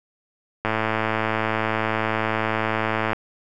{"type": "click train", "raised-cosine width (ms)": 0.5, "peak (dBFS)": -7, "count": 274, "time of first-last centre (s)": [0.65, 3.132], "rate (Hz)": 110, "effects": []}